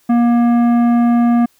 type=tone with tanh clipping; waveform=sine; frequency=237.4 Hz; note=A#3; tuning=32 cents sharp; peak=-11 dBFS; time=0.09-1.46 s; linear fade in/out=10 ms; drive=12 dB; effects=white hiss -56 dBFS RMS until 1.59 s